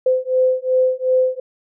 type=beating tone pair; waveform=sine; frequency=512 / 514.7 Hz; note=C5 / C5; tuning=-38 / -29 cents; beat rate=2.7 Hz; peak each=-17 dBFS; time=0.06-1.4 s; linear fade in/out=5 ms; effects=none